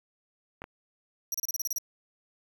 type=clicks; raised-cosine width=0.5 ms; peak=-26 dBFS; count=2; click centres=0.619 / 0.641 s
type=tone bursts; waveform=sawtooth; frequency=5780 Hz; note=F#8; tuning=41 cents flat; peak=-26 dBFS; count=9; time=1.32-1.784 s; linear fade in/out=2 ms; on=24 ms; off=31 ms
effects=9-bit